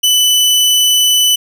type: tone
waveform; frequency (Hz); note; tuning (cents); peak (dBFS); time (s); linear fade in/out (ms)
sawtooth; 2990; F#7; +17; -5; 0.03-1.36; 10
effects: none